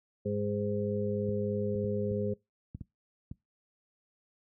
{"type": "harmonic tone", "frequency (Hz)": 103.2, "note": "G#2", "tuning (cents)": -10, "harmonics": [1, 2, 4, 5], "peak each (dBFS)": [-35, -34, -34, -36], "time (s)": [0.25, 2.34], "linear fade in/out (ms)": 10}
{"type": "clicks", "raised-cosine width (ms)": 5, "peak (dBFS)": -27, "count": 7, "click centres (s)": [1.289, 1.751, 1.843, 2.114, 2.749, 2.811, 3.314]}
{"effects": ["noise-tail reverb RT60 0.2 s tail -23 dB re dry", "high-pass 60 Hz 12 dB/octave"]}